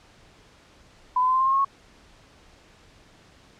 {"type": "tone with pitch steps", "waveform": "sine", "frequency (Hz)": [1002, 1015.4, 1029, 1042.7, 1056.7, 1070.8, 1085.1, 1099.7], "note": ["B5", "B5", "C6", "C6", "C6", "C6", "C#6", "C#6"], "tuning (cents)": [25, 48, -29, -6, 17, 40, -37, -14], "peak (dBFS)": -18, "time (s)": [1.16, 1.648], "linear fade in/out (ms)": 5, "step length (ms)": 61, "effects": ["pink hiss -54 dBFS RMS until 3.59 s", "low-pass 6000 Hz 12 dB/octave"]}